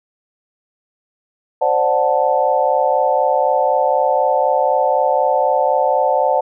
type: chord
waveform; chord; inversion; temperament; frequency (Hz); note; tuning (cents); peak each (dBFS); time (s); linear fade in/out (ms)
sine; D dominant seventh; third; equal with one note detuned; 523.3 / 587.3 / 734.5 / 880; C5 / D5 / F#5 / A5; 0 / 0 / -13 / 0; -18; 1.61-6.41; 10
effects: none